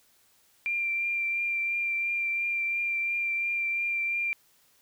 sine tone with vibrato, 2373 Hz, D7, 17 cents sharp, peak -26 dBFS, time 0.66-4.33 s, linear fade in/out 0 ms, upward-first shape triangle, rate 2.9 Hz, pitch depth 19 cents each way, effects white hiss -64 dBFS RMS until 4.81 s

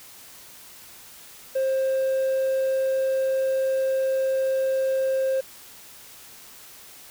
triangle tone, 530 Hz, C5, 22 cents sharp, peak -18 dBFS, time 1.55-5.41 s, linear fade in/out 10 ms, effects tanh soft clip ceiling -14 dBFS + white hiss -46 dBFS RMS until 7.1 s

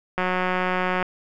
click train, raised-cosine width 0.5 ms, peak -9 dBFS, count 156, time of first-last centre 0.18-1.027 s, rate 183 Hz, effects none

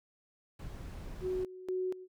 brown noise, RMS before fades -44 dBFS, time 0.59-1.44 s, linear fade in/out 5 ms
sine tone with tremolo, 370 Hz, F#4, in tune, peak -31 dBFS, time 1.21-2.08 s, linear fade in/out 50 ms, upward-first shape square, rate 2.1 Hz, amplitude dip 80%
effects none

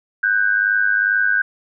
sine tone pair together, 1495.6 / 1598 Hz, F#6 / G6, +18 / +33 cents, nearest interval minor second, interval 115 cents, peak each -17 dBFS, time 0.23-1.42 s, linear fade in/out 5 ms, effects none

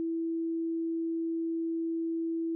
sine tone, 329.6 Hz, E4, in tune, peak -29 dBFS, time 0-2.55 s, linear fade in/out 0 ms, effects none

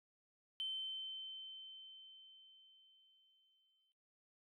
sine tone with exponential decay, 3085 Hz, G7, 28 cents flat, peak -37 dBFS, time 0.6-3.92 s, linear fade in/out 0 ms, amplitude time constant 720 ms, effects noise-tail reverb RT60 0.3 s tail -19 dB re dry + tanh soft clip ceiling -33 dBFS

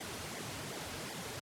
pink noise with flanger, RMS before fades -42 dBFS, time 0-1.4 s, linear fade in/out 10 ms, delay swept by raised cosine 0.72 to 6.02 ms, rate 2.7 Hz, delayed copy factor -0.7, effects high-pass 100 Hz 12 dB/octave + low-pass 11000 Hz 12 dB/octave

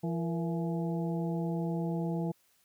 harmonic tone with a mistuned harmonic, 168.3 Hz, E3, 36 cents sharp, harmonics 1 / 2 / 3 / 4 / 5, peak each -31 / -37 / -41 / -43 / -45 dBFS, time 0.03-2.32 s, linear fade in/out 10 ms, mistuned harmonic 3, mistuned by -100 cents, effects white hiss -69 dBFS RMS until 2.64 s

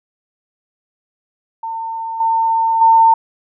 sine tone with level steps, 904 Hz, A5, 47 cents sharp, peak -21 / -12 / -6 dBFS, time 1.63-3.14 s, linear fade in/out 5 ms, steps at 2.2 / 2.81 s, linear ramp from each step 5 ms, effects none

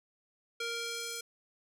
square tone with band-pass filter sweep, 466.2 Hz, A#4, in tune, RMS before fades -38 dBFS, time 0.6-1.21 s, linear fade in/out 5 ms, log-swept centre 3100 to 7600 Hz, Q 0.77, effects 11-bit

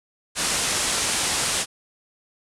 white low-pass noise, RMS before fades -24 dBFS, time 0.35-1.66 s, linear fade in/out 50 ms, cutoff 10000 Hz, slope 48 dB/octave, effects none

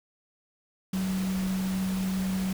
sine tone in noise, 188.7 Hz, F#3, 34 cents sharp, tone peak -26 dBFS, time 0.93-2.53 s, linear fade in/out 5 ms, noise pink, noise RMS -39 dBFS, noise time 0.93-2.53 s, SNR +10 dB, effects none

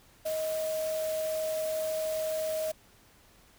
sine tone in noise, 630 Hz, D#5, 21 cents sharp, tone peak -29 dBFS, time 0.25-2.72 s, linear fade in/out 10 ms, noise white, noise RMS -42 dBFS, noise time 0.25-2.72 s, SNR +10 dB, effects pink hiss -60 dBFS RMS until 3.58 s

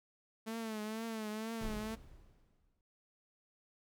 sawtooth tone with vibrato, 220 Hz, A3, in tune, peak -35 dBFS, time 0.46-1.96 s, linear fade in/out 20 ms, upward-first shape triangle, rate 2.1 Hz, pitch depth 77 cents each way
brown noise with exponential decay, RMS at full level -40 dBFS, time 1.61-2.81 s, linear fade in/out 2 ms, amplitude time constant 260 ms
effects none

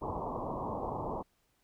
white low-pass noise, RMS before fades -37 dBFS, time 0.01-1.23 s, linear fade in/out 20 ms, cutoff 1100 Hz, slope 96 dB/octave, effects pink hiss -74 dBFS RMS until 1.63 s

